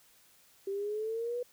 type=exponential sweep; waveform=sine; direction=up; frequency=388.6 to 493.9 Hz; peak=-32 dBFS; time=0.67-1.43 s; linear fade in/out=5 ms; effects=white hiss -63 dBFS RMS until 1.52 s